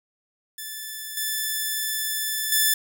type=tone with level steps; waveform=5% pulse; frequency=1749 Hz; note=A6; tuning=11 cents flat; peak=-22 / -14 / -7 dBFS; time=0.58-2.74 s; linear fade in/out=5 ms; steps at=1.17 / 2.52 s; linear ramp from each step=2 ms; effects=none